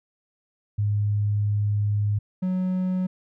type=tone pair in turn; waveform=sine / triangle; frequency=103.6 / 184.59 Hz; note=G#2 / F#3; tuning=-4 / -4 cents; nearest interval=minor seventh; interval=1000 cents; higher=second; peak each=-20 / -20 dBFS; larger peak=neither; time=0.78-2.19 / 2.42-3.07 s; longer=first; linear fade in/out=10 ms; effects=none